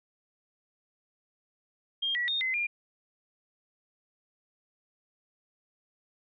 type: tone with pitch steps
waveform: sine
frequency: 3214 / 1936 / 3681 / 2050 / 2405 Hz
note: G7 / B6 / A#7 / C7 / D7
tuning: +43 / -35 / -23 / -36 / +41 cents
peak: -27 dBFS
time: 2.02-2.67 s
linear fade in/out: 10 ms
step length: 130 ms
effects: none